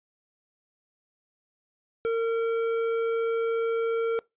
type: tone with tanh clipping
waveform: sine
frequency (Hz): 457.1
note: A#4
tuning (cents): -34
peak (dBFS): -25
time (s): 2.05-4.19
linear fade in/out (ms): 0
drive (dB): 11
effects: noise-tail reverb RT60 0.2 s tail -23 dB re dry + resampled to 8000 Hz